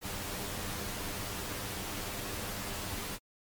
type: noise with comb filter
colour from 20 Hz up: pink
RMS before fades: -38 dBFS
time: 0.01-3.19 s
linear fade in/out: 50 ms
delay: 10 ms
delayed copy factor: +0.55
effects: MP3 96 kbps